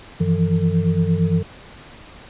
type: tone cluster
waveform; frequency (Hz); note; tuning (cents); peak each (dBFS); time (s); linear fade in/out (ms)
sine; 96.5 / 162.7 / 171.4 / 448.1; G2 / E3 / F3 / A4; -27 / -22 / -32 / +32; -23 / -19 / -19 / -27; 0.2-1.43; 10
effects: pink hiss -42 dBFS RMS until 2.29 s + resampled to 8000 Hz